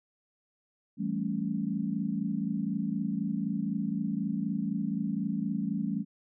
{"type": "chord", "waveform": "sine", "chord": "A dominant seventh", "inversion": "second", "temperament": "equal", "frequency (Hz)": [164.81, 196, 220, 277.2], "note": ["E3", "G3", "A3", "C#4"], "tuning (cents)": [0, 0, 0, 0], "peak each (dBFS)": [-37, -32, -33, -36], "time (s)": [0.97, 6.05], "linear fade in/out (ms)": 50, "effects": []}